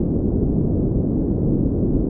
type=low-pass noise; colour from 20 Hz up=white; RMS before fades=-19 dBFS; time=0-2.09 s; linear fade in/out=5 ms; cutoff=340 Hz; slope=24 dB/octave; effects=none